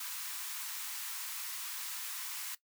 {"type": "high-pass noise", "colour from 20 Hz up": "white", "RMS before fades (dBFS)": -41, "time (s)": [0, 2.55], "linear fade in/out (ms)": 5, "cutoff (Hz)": 890, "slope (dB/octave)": 48, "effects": ["noise-tail reverb RT60 0.1 s tail -17 dB re dry"]}